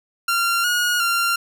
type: tone with pitch steps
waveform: sawtooth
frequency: 1381 / 1444 / 1383 Hz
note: F6 / F#6 / F6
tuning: -20 / -43 / -17 cents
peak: -14 dBFS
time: 0.28-1.36 s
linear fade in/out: 5 ms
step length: 360 ms
effects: none